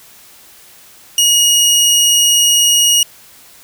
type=tone; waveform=20% pulse; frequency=2884 Hz; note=F#7; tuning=45 cents flat; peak=-3 dBFS; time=1.18-3.03 s; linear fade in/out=2 ms; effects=white hiss -42 dBFS RMS until 3.63 s